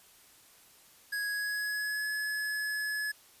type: tone with pitch glide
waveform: square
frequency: 1661.2 to 1704 Hz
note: G#6 to G#6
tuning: 0 to +44 cents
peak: -32 dBFS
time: 1.12-3.12 s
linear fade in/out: 10 ms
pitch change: +44 cents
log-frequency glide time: 1.26-2.09 s
effects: white hiss -59 dBFS RMS until 3.4 s + resampled to 32000 Hz